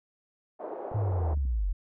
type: band-pass noise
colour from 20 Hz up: white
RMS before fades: -38 dBFS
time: 0.59-1.35 s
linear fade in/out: 20 ms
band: 350 to 750 Hz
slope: 24 dB/octave
type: clicks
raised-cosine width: 5 ms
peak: -32 dBFS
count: 8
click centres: 0.917 / 0.963 / 1.125 / 1.202 / 1.253 / 1.331 / 1.374 / 1.453 s
type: linear sweep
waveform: sine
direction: down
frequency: 109.4 to 41.2 Hz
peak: -25 dBFS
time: 0.94-1.73 s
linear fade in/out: 10 ms
effects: none